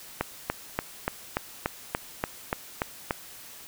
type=click train; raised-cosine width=0.5 ms; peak=-10 dBFS; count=11; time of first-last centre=0.21-3.109 s; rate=3.45 Hz; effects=white hiss -46 dBFS RMS until 3.67 s